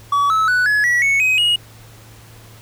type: tone with pitch steps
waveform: triangle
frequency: 1138 / 1299.7 / 1484.4 / 1695.3 / 1936.1 / 2211 / 2525 / 2884 Hz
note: C#6 / E6 / F#6 / G#6 / B6 / C#7 / D#7 / F#7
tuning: +45 / -25 / +5 / +35 / -35 / -5 / +25 / -45 cents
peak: -11 dBFS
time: 0.12-1.56 s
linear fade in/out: 5 ms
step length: 180 ms
effects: added 111 Hz sine -42 dBFS peak until 2.61 s + pink hiss -45 dBFS RMS until 2.61 s